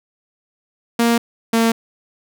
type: tone pair in turn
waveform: sawtooth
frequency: 233.8 / 227.9 Hz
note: A#3 / A#3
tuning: +5 / -39 cents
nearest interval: unison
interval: 44 cents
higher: first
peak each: -9 dBFS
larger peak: neither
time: 0.99-1.18 / 1.53-1.72 s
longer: neither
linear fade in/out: 5 ms
effects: none